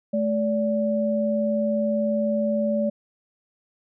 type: tone pair together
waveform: sine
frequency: 216.5 / 578 Hz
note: A3 / D5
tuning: -28 / -28 cents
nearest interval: octave + perfect fourth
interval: 1700 cents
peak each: -23 dBFS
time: 0.13-2.9 s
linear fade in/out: 10 ms
effects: none